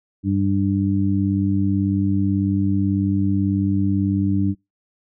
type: harmonic tone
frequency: 98.2 Hz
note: G2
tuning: 4 cents sharp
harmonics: 1 / 2 / 3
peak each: -21 / -21 / -21 dBFS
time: 0.23-4.55 s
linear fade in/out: 50 ms
effects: noise-tail reverb RT60 0.2 s tail -25 dB re dry